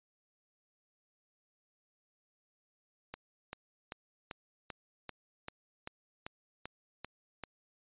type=click train; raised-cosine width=0.3 ms; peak=-25 dBFS; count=12; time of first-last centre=3.14-7.437 s; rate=2.56 Hz; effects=resampled to 8000 Hz